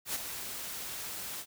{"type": "noise with ADSR envelope", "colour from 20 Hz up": "white", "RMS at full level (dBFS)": -32, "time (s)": [0.05, 1.46], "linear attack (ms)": 100, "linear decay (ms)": 18, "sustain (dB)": -8, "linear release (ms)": 63, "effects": []}